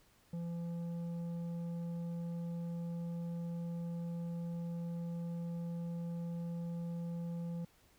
sine tone with tanh clipping, 170 Hz, F3, 46 cents flat, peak -39 dBFS, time 0.33-7.65 s, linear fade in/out 5 ms, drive 8 dB, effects pink hiss -68 dBFS RMS until 7.98 s

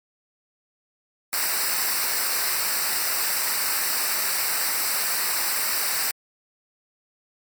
white noise with comb filter, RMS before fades -24 dBFS, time 1.33-6.11 s, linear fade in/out 0 ms, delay 0.3 ms, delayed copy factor -0.8, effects MP3 96 kbps

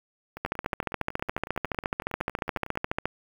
two click trains, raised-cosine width 0.5 ms, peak -11 / -23 dBFS, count 38 / 27, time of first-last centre 0.45-3.056 / 0.37-2.755 s, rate 14.2 / 10.9 Hz, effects 7-bit

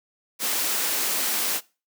white high-pass noise, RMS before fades -25 dBFS, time 0.39-1.61 s, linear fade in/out 50 ms, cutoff 210 Hz, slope 24 dB/octave, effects noise-tail reverb RT60 0.3 s tail -21 dB re dry

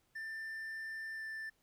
triangle tone with pitch glide, 1783 to 1770.7 Hz, A6 to A6, +22 to +10 cents, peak -39 dBFS, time 0.15-1.5 s, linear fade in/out 10 ms, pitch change -12 cents, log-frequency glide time 1.15-1.22 s, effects pink hiss -75 dBFS RMS until 1.62 s

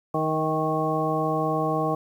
harmonic tone with a mistuned harmonic, 156.7 Hz, D#3, 13 cents sharp, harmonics 1 / 2 / 3 / 4 / 5 / 7, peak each -29 / -29 / -29 / -29 / -29 / -29 dBFS, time 0.14-1.95 s, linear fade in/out 5 ms, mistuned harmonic 4, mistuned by +17 cents, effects 9-bit

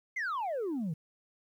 sine exponential sweep, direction down, 2163 to 146.83 Hz, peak -29 dBFS, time 0.16-0.94 s, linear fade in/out 10 ms, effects tanh soft clip ceiling -30 dBFS + 11-bit

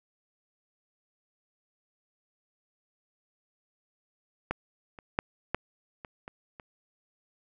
clicks, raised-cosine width 0.5 ms, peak -14 / -30 / -10 / -12 / -26 / -26 / -29 dBFS, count 7, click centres 4.51 / 4.988 / 5.189 / 5.546 / 6.048 / 6.279 / 6.598 s, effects none

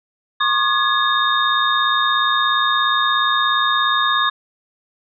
sine tone cluster, 1090 / 1207 / 1687 / 3680 Hz, C#6 / D6 / G#6 / A#7, -29 / +47 / +27 / -23 cents, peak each -20 dBFS, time 0.4-4.3 s, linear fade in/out 10 ms, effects none

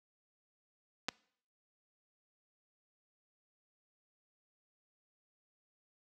clicks, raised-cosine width 0.2 ms, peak -17 dBFS, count 2, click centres 1.085 / 1.089 s, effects noise-tail reverb RT60 0.6 s tail -24 dB re dry + high-pass 100 Hz 12 dB/octave

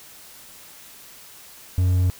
triangle tone, 91 Hz, F#2, 28 cents flat, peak -14 dBFS, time 1.78-2.1 s, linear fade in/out 0 ms, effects white hiss -45 dBFS RMS until 2.19 s

